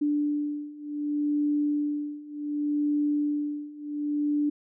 sine beating tone pair, 293.7 / 294.37 Hz, D4 / D4, 0 / +4 cents, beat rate 0.67 Hz, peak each -29 / -27 dBFS, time 0.01-4.5 s, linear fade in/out 10 ms, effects none

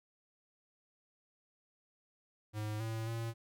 square tone with pitch steps, 106.7 / 112.2 / 114.8 Hz, G#2 / A2 / A#2, +47 / +34 / -26 cents, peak -37 dBFS, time 2.53-3.34 s, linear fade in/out 50 ms, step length 270 ms, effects none

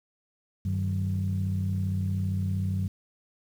sine tone cluster, 96.2 / 153.6 / 189 Hz, G2 / D#3 / F#3, -32 / -22 / +37 cents, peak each -26 / -35 / -31 dBFS, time 0.65-2.88 s, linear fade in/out 5 ms, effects tanh soft clip ceiling -18 dBFS + 9-bit

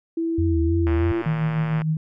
sine tone with pitch glide, 330 to 339.9 Hz, E4 to F4, +2 to -47 cents, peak -21 dBFS, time 0.17-1.22 s, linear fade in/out 5 ms, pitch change +51 cents, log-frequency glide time 0.53-1.09 s
sine tone with vibrato, 82.8 Hz, E2, 8 cents sharp, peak -19 dBFS, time 0.38-1.12 s, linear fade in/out 5 ms, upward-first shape sine, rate 3.2 Hz, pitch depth 100 cents each way
click train, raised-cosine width 0.5 ms, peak -17 dBFS, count 111, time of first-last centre 0.87-1.818 s, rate 116 Hz
sine tone with tremolo, 157.2 Hz, D#3, 18 cents sharp, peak -18 dBFS, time 1.26-1.97 s, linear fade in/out 2 ms, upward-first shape sine, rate 6.6 Hz, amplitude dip 45%
effects none

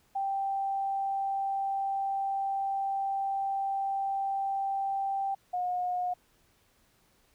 sine tone pair in turn, 784 / 720.7 Hz, G5 / F#5, 0 / -46 cents, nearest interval minor second, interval 146 cents, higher first, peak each -28 dBFS, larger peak neither, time 0.15-5.35 / 5.53-6.14 s, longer first, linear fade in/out 10 ms, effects pink hiss -67 dBFS RMS until 7.34 s

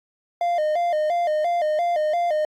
triangle tone with vibrato, 652 Hz, E5, 19 cents flat, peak -17 dBFS, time 0.41-2.45 s, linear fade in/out 2 ms, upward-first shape square, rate 2.9 Hz, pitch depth 110 cents each way, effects AAC 64 kbps

